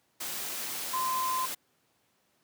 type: tone in noise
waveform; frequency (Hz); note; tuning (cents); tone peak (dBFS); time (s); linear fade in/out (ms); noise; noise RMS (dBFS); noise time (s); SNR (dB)
sine; 1032; C6; -24; -28; 0.93-1.46; 10; white; -36; 0.2-1.55; +5
effects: pink hiss -71 dBFS RMS until 2.43 s + high-pass 150 Hz 12 dB/octave